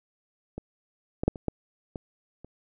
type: clicks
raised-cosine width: 2 ms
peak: -22 / -15 / -7 / -25 / -13 / -21 / -30 dBFS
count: 7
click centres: 0.58 / 1.235 / 1.28 / 1.358 / 1.483 / 1.958 / 2.446 s
effects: none